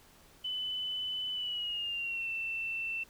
sine tone with pitch glide, 3008 to 2680 Hz, F#7 to E7, +28 to +28 cents, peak -33 dBFS, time 0.44-3.04 s, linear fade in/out 10 ms, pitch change -200 cents, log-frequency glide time 1.31-2.3 s, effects pink hiss -60 dBFS RMS until 3.09 s

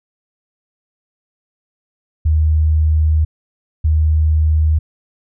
sine tone pair in turn, 77.78 / 77.78 Hz, D#2 / D#2, 0 / 0 cents, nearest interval unison, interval 0 cents, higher neither, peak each -10 dBFS, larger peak neither, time 2.25-3.25 / 3.84-4.79 s, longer first, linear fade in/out 10 ms, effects none

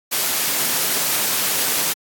white noise, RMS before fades -20 dBFS, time 0.11-1.94 s, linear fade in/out 20 ms, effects high-pass 150 Hz 12 dB/octave + AAC 64 kbps

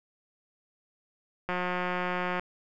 click train, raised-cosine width 0.5 ms, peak -16 dBFS, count 164, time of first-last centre 1.49-2.396 s, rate 180 Hz, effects none

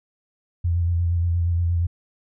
sine tone with vibrato, 85.8 Hz, F2, 30 cents flat, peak -18 dBFS, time 0.64-1.87 s, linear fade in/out 10 ms, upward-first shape square, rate 8.5 Hz, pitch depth 27 cents each way, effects none

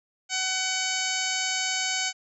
harmonic tone with a mistuned harmonic, 752 Hz, F#5, 28 cents sharp, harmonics 1 / 2 / 3 / 4 / 5 / 6 / 7 / 8 / 9 / 10, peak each -36 / -34 / -32 / -33 / -38 / -34 / -37 / -35 / -34 / -36 dBFS, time 0.29-2.13 s, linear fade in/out 50 ms, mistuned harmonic 8, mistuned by +29 cents, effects none

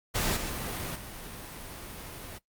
pink noise with level steps, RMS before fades -29 / -35 / -42 dBFS, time 0.14-2.39 s, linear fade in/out 20 ms, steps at 0.36 / 0.95 s, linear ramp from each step 10 ms, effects noise-tail reverb RT60 0.1 s tail -18 dB re dry + Opus 48 kbps

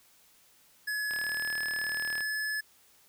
square tone with pitch glide, 1698 to 1717.7 Hz, G#6 to A6, +38 to -42 cents, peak -31 dBFS, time 0.87-2.61 s, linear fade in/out 10 ms, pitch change +20 cents, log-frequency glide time 1.09-1.56 s
click train, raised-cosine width 0.3 ms, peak -26 dBFS, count 43, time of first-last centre 1.11-2.207 s, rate 38.3 Hz
effects white hiss -62 dBFS RMS until 3.08 s

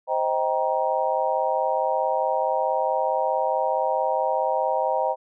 sine chord, C minor seventh, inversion none, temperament just, 523.3 / 627.9 / 784.9 / 941.9 Hz, C5 / Eb5 / G5 / Bb5, 0 / +16 / +2 / +18 cents, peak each -26 dBFS, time 0.07-5.16 s, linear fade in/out 50 ms, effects none

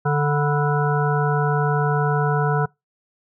harmonic tone with a mistuned harmonic, 146.83 Hz, D3, in tune, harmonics 1 / 3 / 5 / 7 / 9 / 10, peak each -19 / -24 / -26 / -27 / -29 / -29 dBFS, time 0.05-2.66 s, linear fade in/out 10 ms, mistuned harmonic 7, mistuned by -71 cents, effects noise-tail reverb RT60 0.2 s tail -25 dB re dry

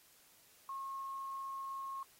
sine tone with quantisation, 1083 Hz, C#6, 41 cents flat, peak -40 dBFS, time 0.69-2.03 s, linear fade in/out 2 ms, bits 11, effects white hiss -65 dBFS RMS until 2.19 s + AAC 48 kbps

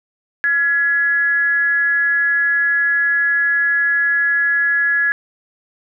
sine tone with frequency modulation, 1686 Hz, G#6, 26 cents sharp, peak -13 dBFS, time 0.44-5.12 s, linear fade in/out 0 ms, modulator 296 Hz, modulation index 0.31, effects none

